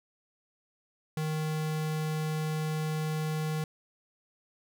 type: tone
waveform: square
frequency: 155.56 Hz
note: D#3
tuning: in tune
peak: -30 dBFS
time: 1.17-3.64 s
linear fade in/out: 2 ms
effects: none